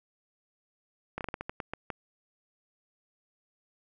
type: slowing click train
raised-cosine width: 0.5 ms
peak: -19 dBFS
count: 10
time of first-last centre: 1.18-1.902 s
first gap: 28 ms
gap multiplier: 1.25
effects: none